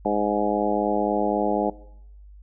harmonic tone with a mistuned harmonic, 103.83 Hz, G#2, in tune, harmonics 2 / 3 / 4 / 5 / 6 / 7 / 8, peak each -28 / -28 / -28 / -28 / -28 / -28 / -28 dBFS, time 0.05-1.7 s, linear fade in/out 5 ms, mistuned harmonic 8, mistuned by +18 cents, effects noise-tail reverb RT60 0.8 s tail -20 dB re dry + added 50 Hz sine -43 dBFS peak until 2.42 s

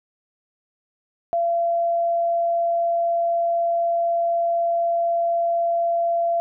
sine tone, 681 Hz, F5, 44 cents flat, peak -18 dBFS, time 1.33-6.4 s, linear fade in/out 0 ms, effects none

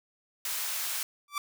white high-pass noise, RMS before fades -33 dBFS, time 0.45-1.03 s, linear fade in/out 2 ms, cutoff 910 Hz, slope 12 dB/octave
sawtooth tone with exponential growth, 1165 Hz, D6, 14 cents flat, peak -23 dBFS, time 1.28-1.38 s, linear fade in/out 2 ms, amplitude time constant 21 ms
effects none

